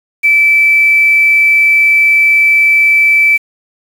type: tone with quantisation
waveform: sine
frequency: 2318 Hz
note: D7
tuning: 23 cents flat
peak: -5 dBFS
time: 0.23-3.38 s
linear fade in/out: 20 ms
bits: 5
effects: none

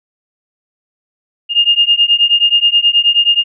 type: beating tone pair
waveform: sine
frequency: 2825 / 2834.4 Hz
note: F7 / F7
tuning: +19 / +25 cents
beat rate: 9.4 Hz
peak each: -11 dBFS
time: 1.49-3.44 s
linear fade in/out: 50 ms
effects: none

